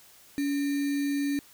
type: tone with sample-and-hold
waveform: sine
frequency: 283.2 Hz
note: C#4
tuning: 37 cents sharp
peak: -25 dBFS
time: 0.38-1.39 s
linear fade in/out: 0 ms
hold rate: 2100 Hz
effects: white hiss -55 dBFS RMS until 1.53 s